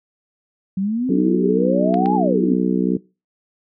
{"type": "exponential two-way sweep", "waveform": "sine", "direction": "up then down", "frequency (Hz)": [185, 866, 244.4], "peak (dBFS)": -18, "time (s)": [0.77, 2.54], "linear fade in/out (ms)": 5, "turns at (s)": 2.15}
{"type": "harmonic tone", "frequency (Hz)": 62.3, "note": "B1", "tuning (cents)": 16, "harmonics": [3, 4, 5, 6, 7], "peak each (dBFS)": [-19, -21, -23, -25, -26], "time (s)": [1.09, 2.97], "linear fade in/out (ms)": 5}
{"type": "clicks", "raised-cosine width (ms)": 0.3, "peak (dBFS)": -17, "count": 2, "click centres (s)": [1.942, 2.059]}
{"effects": ["noise-tail reverb RT60 0.3 s tail -22 dB re dry"]}